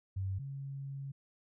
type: tone pair in turn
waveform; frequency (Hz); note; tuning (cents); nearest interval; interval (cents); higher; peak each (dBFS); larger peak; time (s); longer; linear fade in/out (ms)
sine; 95.8 / 137.73; G2 / C#3; -39 / -11; tritone; 628; second; -33 / -39; first; 0.16-0.39 / 0.39-1.12; second; 10
effects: none

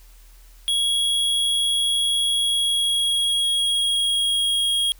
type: tone with pitch glide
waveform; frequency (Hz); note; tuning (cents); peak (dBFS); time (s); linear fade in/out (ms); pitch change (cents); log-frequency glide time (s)
square; 3322 to 3278; G#7 to G#7; 0 to -23; -19; 0.68-4.92; 0; -23; 2.3-4.7
effects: added 40 Hz sine -45 dBFS peak until 4.99 s + white hiss -55 dBFS RMS until 4.99 s

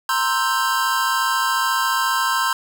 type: chord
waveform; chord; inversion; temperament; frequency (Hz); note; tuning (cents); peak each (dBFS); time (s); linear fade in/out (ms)
square; C dominant seventh; third; equal; 932.3 / 1046.5 / 1318.5 / 1568; Bb5 / C6 / E6 / G6; 0 / 0 / 0 / 0; -26 / -22 / -26 / -24; 0.09-2.53; 2
effects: none

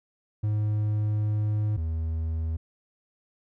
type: tone pair in turn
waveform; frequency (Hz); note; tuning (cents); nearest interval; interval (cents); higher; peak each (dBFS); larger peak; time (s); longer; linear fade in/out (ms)
triangle; 105.9 / 80.54; G#2 / E2; +34 / -40; perfect fourth; 474; first; -21 / -24; first; 0.43-1.77 / 1.77-2.57; first; 10
effects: none

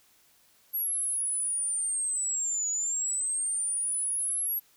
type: linear two-way sweep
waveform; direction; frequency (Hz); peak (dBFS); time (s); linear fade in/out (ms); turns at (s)
sine; down then up; 11550 to 6800 to 11550; -27; 0.73-4.6; 20; 2.69
effects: white hiss -63 dBFS RMS until 4.76 s

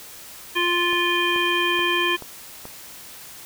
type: harmonic tone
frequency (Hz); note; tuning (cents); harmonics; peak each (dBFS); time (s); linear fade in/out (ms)
349.4; F4; +1; 1 / 3 / 5 / 7 / 9; -25 / -25 / -25 / -25 / -25; 0.55-2.17; 20
type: click train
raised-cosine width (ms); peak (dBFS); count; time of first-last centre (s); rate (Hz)
1; -22; 5; 0.93-2.654; 2.32
effects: white hiss -41 dBFS RMS until 3.45 s

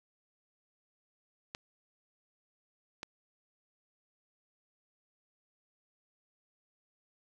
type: clicks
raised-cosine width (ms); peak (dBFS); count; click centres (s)
0.2; -22; 2; 1.549 / 3.031
effects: none

